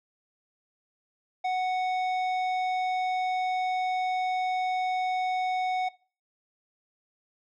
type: tone with tanh clipping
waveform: sine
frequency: 740 Hz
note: F#5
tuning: in tune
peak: -27 dBFS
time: 1.44-5.89 s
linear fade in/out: 10 ms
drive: 11 dB
effects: noise-tail reverb RT60 0.4 s tail -21 dB re dry